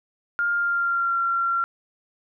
sine tone with pitch glide, 1407 to 1370.9 Hz, F6 to F6, +12 to -33 cents, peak -20 dBFS, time 0.39-1.64 s, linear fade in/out 0 ms, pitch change -45 cents, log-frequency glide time 0.51-1.18 s, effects none

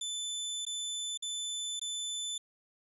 25% pulse tone with dropouts, 3514 Hz, A7, 3 cents flat, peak -31 dBFS, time 0.01-2.38 s, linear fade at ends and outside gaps 5 ms, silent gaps 0.652-0.665 / 1.175-1.223 / 1.796-1.814 s, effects resampled to 32000 Hz

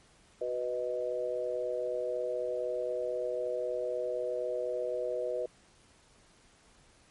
sine chord, B major, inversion second, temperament equal, 370 / 493.9 / 622.3 Hz, F#4 / B4 / D#5, 0 / 0 / 0 cents, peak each -39 / -33 / -35 dBFS, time 0.41-5.46 s, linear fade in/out 5 ms, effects pink hiss -62 dBFS RMS until 7.1 s + MP3 48 kbps

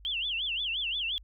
sine tone with vibrato, 3059 Hz, G7, 43 cents flat, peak -29 dBFS, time 0.05-1.18 s, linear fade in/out 0 ms, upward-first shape sine, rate 5.7 Hz, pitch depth 240 cents each way, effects added 50 Hz sine -50 dBFS peak until 1.23 s

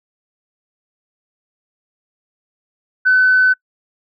sine tone, 1511 Hz, F#6, 36 cents sharp, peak -8 dBFS, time 3.05-3.54 s, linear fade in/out 20 ms, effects noise-tail reverb RT60 0.1 s tail -26 dB re dry + tanh soft clip ceiling -4 dBFS

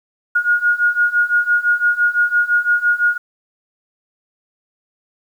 sine beating tone pair, 1433 / 1438.9 Hz, F6 / F#6, +44 / -49 cents, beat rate 5.9 Hz, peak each -17 / -15 dBFS, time 0.35-3.18 s, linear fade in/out 10 ms, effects 8-bit

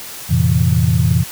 sine chord, F major seventh, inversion none, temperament equal with one note detuned, 87.31 / 112.57 / 130.81 / 164.81 Hz, F2 / A2 / C3 / E3, 0 / +40 / 0 / 0 cents, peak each -16 dBFS, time 0.29-1.24 s, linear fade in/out 20 ms, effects tanh soft clip ceiling 0 dBFS + white hiss -31 dBFS RMS until 1.31 s

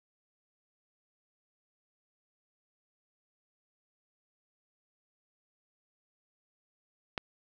click, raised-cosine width 0.3 ms, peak -16 dBFS, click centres 7.178 s, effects none

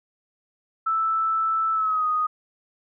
sine tone with pitch glide, 1318.5 to 1244.5 Hz, E6 to D#6, 0 to 0 cents, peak -20 dBFS, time 0.86-2.27 s, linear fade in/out 10 ms, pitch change -100 cents, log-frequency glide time 1.73-2.06 s, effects none

